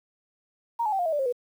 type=tone with pitch steps; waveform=sine; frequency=932.3 / 850 / 775 / 706.6 / 644.2 / 587.3 / 535.5 / 488.2 Hz; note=A#5 / G#5 / G5 / F5 / E5 / D5 / C5 / B4; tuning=0 / +40 / -20 / +20 / -40 / 0 / +40 / -20 cents; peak=-23 dBFS; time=0.79-1.326 s; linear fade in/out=10 ms; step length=67 ms; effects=9-bit